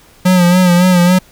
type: tone with vibrato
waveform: square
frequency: 179.4 Hz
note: F3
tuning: 47 cents sharp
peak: -7 dBFS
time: 0.25-1.19 s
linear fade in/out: 10 ms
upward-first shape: sine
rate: 3.6 Hz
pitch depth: 51 cents each way
effects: pink hiss -45 dBFS RMS until 1.31 s